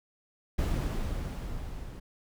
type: noise with level ramp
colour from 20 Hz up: brown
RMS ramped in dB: -27 to -42 dBFS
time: 0.58-2 s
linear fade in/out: 10 ms
effects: none